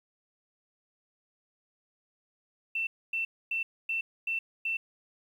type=tone bursts; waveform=sine; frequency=2683 Hz; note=E7; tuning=30 cents sharp; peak=-28 dBFS; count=6; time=2.75-4.77 s; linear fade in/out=5 ms; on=120 ms; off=260 ms; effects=10-bit